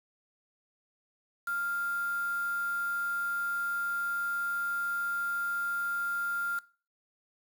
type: tone with quantisation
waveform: sine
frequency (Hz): 1396.9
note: F6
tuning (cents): 0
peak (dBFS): -30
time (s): 1.47-6.59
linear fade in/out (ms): 5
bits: 7
effects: noise-tail reverb RT60 0.4 s tail -20 dB re dry